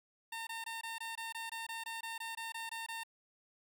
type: tone bursts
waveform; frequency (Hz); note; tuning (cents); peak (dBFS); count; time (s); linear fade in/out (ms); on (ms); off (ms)
15% pulse; 909; A#5; -44; -34; 16; 0.32-3.035; 5; 150; 21
effects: none